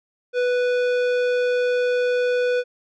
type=tone with tanh clipping; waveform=sine; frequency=493.9 Hz; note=B4; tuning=in tune; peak=-20 dBFS; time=0.33-2.64 s; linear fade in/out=50 ms; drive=15 dB; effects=none